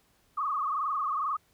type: tone with frequency modulation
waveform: sine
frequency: 1174.7 Hz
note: D6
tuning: in tune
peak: -27 dBFS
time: 0.37-1.37 s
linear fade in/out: 10 ms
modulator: 22.2 Hz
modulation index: 4
effects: pink hiss -67 dBFS RMS until 1.53 s